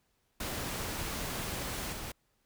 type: noise with level steps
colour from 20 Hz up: pink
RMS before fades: -37 / -41 dBFS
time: 0.4-2.12 s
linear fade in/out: 5 ms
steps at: 1.92 s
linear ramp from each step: 10 ms
effects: pink hiss -75 dBFS RMS until 2.45 s